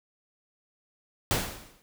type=noise with exponential decay; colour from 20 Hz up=pink; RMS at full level=-24 dBFS; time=1.31-1.82 s; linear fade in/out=0 ms; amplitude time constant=110 ms; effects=none